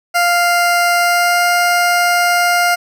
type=tone with pitch glide; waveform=20% pulse; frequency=698.5 to 703.4 Hz; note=F5 to F5; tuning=0 to +12 cents; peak=-6 dBFS; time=0.14-2.76 s; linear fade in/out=20 ms; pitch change=+12 cents; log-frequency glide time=1-1.45 s; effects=none